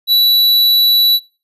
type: tone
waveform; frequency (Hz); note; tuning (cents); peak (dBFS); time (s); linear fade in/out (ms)
square; 3941; B7; -4; -8; 0.07-1.2; 50
effects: noise-tail reverb RT60 0.3 s tail -21 dB re dry + resampled to 32000 Hz